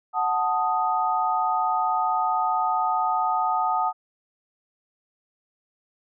sine chord, D# diminished, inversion first, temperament equal, 740 / 880 / 1244.5 Hz, F#5 / A5 / D#6, 0 / 0 / 0 cents, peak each -25 dBFS, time 0.13-3.93 s, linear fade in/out 50 ms, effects none

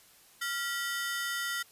sawtooth ring-modulated tone, 1661.2 Hz, G#6, in tune, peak -25 dBFS, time 0.41-1.63 s, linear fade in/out 10 ms, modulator 273 Hz, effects white hiss -59 dBFS RMS until 1.71 s + resampled to 32000 Hz

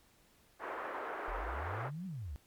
white band-pass noise, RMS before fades -41 dBFS, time 0.59-1.91 s, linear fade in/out 50 ms, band 340 to 1500 Hz, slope 24 dB/octave
sine exponential two-way sweep, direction up then down, 38 to 196.1 to 62.5 Hz, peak -39 dBFS, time 1.28-2.36 s, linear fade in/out 0 ms, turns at 2.06 s
effects pink hiss -67 dBFS RMS until 2.46 s + MP3 96 kbps

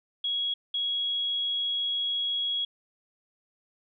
sine tone pair in turn, 3322 / 3322 Hz, G#7 / G#7, 0 / 0 cents, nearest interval unison, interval 0 cents, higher neither, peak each -26 dBFS, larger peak neither, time 0.24-0.54 / 0.74-2.65 s, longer second, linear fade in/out 5 ms, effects none

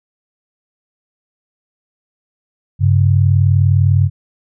sine tone pair together, 96.4 / 136.33 Hz, G2 / C#3, -28 / -28 cents, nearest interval tritone, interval 600 cents, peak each -10 / -13 dBFS, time 2.79-4.1 s, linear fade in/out 50 ms, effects none

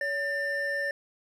triangle tone pair together, 564.8 / 1793 Hz, C#5 / A6, +32 / +32 cents, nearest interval octave + minor sixth, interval 2000 cents, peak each -31 / -27 dBFS, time 0.01-0.91 s, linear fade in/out 2 ms, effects none

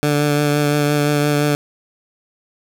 15% pulse tone with vibrato, 146.83 Hz, D3, in tune, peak -8 dBFS, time 0.03-1.55 s, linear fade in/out 0 ms, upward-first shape triangle, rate 5.8 Hz, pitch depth 20 cents each way, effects none

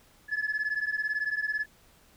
sine beating tone pair, 1707 / 1725 Hz, G#6 / A6, +47 / -35 cents, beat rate 18 Hz, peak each -29 dBFS, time 0.28-1.66 s, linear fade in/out 50 ms, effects tanh soft clip ceiling -24 dBFS + pink hiss -60 dBFS RMS until 2.16 s

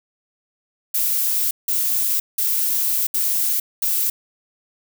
violet noise bursts at uneven times, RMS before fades -20 dBFS, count 5, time 0.94-1.51 / 1.68-2.2 / 2.38-3.07 / 3.14-3.6 / 3.82-4.1 s, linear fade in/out 5 ms, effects none

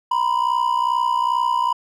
triangle ring-modulated tone, 983 Hz, B5, 8 cents flat, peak -12 dBFS, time 0.11-1.73 s, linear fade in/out 5 ms, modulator 31.2 Hz, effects none

